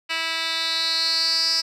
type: tone with band-pass filter sweep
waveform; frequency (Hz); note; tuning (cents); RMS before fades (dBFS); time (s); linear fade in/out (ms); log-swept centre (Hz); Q
10% pulse; 326.8; E4; -15; -23; 0.09-1.62; 20; 3100 to 5100; 7.1
effects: none